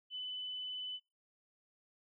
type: tone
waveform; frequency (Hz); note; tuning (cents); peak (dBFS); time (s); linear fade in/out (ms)
sine; 3006; F#7; +27; -39; 0.1-1; 50
effects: noise-tail reverb RT60 0.3 s tail -26 dB re dry